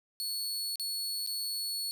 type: tone with dropouts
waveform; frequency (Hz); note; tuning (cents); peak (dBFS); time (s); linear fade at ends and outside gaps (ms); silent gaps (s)
sawtooth; 4401; C#8; -13; -30; 0.2-1.91; 0; 0.757-0.797 / 1.264-1.273
effects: none